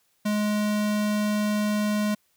square tone, 209.7 Hz, G#3, 17 cents sharp, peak -23 dBFS, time 0.25-2.15 s, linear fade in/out 10 ms, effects white hiss -68 dBFS RMS until 2.36 s

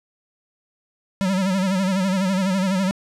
square tone with vibrato, 190 Hz, F#3, 46 cents sharp, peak -19 dBFS, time 1.21-2.91 s, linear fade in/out 0 ms, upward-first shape sine, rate 12 Hz, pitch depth 79 cents each way, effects low-pass 9000 Hz 12 dB/octave

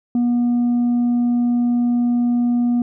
triangle tone with tanh clipping, 241.1 Hz, B3, 41 cents flat, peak -15 dBFS, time 0.15-2.82 s, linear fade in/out 2 ms, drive 7 dB, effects none

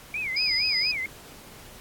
sine tone with vibrato, 2281 Hz, C#7, 49 cents sharp, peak -27 dBFS, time 0.14-1.06 s, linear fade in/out 2 ms, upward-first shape sine, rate 4.3 Hz, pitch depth 200 cents each way
sine tone, 4978 Hz, D#8, in tune, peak -23 dBFS, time 0.36-0.92 s, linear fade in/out 10 ms
effects pink hiss -47 dBFS RMS until 1.8 s + AAC 64 kbps

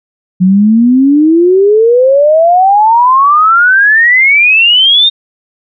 sine exponential sweep, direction up, 179.7 to 3705 Hz, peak -3 dBFS, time 0.4-5.1 s, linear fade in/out 20 ms, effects none

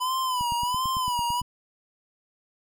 square tone with vibrato, 997 Hz, B5, 16 cents sharp, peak -25 dBFS, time 0-1.42 s, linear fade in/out 20 ms, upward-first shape sine, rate 1.4 Hz, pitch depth 87 cents each way
click train, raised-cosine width 5 ms, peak -25 dBFS, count 10, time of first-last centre 0.41-1.416 s, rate 8.95 Hz
effects none

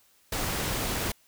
pink noise, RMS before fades -30 dBFS, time 0.32-1.12 s, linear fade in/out 5 ms, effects white hiss -63 dBFS RMS until 1.27 s

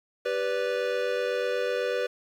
square chord, G major, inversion none, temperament equal with one note detuned, 392 / 493.9 / 581.9 Hz, G4 / B4 / D5, 0 / 0 / -16 cents, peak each -34 / -28 / -33 dBFS, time 0.25-2.07 s, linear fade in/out 10 ms, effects low-pass 4000 Hz 12 dB/octave + 9-bit

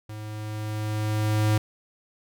square tone with level ramp, 107.1 Hz, A2, 46 cents flat, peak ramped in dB -36 to -19 dBFS, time 0.09-1.58 s, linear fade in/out 5 ms, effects none

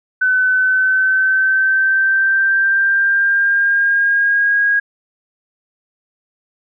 sine tone with pitch glide, 1512 to 1639.4 Hz, F#6 to G#6, +37 to -23 cents, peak -11 dBFS, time 0.21-4.8 s, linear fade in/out 10 ms, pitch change +140 cents, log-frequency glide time 0.5-4.6 s, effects none

